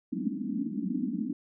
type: band-pass noise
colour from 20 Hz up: white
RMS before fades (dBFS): -32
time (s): 0.12-1.33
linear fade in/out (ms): 5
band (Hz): 180 to 300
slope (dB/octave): 96
effects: none